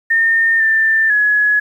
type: tone with pitch steps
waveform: sine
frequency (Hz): 1820 / 1782 / 1688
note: A#6 / A6 / G#6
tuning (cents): -42 / +22 / +28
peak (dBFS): -10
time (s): 0.1-1.6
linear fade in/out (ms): 10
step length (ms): 500
effects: 8-bit